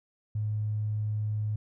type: tone with tanh clipping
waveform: triangle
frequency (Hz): 106.4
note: G#2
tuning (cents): +42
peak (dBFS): -27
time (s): 0.35-1.56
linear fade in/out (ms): 5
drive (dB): 3
effects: none